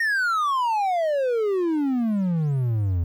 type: exponential sweep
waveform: triangle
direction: down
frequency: 1872 to 82.41 Hz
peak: -18 dBFS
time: 0-3.04 s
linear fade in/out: 5 ms
effects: 10-bit